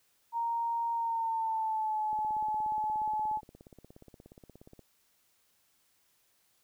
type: tone with pitch glide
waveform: sine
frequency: 930 to 857.8 Hz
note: A#5 to A5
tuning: -4 to -44 cents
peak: -29 dBFS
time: 0.32-3.41 s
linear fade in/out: 50 ms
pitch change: -140 cents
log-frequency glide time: 0.93-2 s
type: click train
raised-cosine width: 2 ms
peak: -38 dBFS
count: 46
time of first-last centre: 2.13-4.793 s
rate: 16.9 Hz
effects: white hiss -71 dBFS RMS until 6.63 s